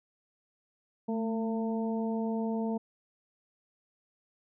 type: harmonic tone with a mistuned harmonic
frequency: 225.9 Hz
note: A3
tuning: 46 cents sharp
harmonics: 1 / 2 / 3 / 4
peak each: -30 / -36 / -40 / -42 dBFS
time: 1.08-2.78 s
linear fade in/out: 10 ms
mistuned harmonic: 1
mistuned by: -34 cents
effects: none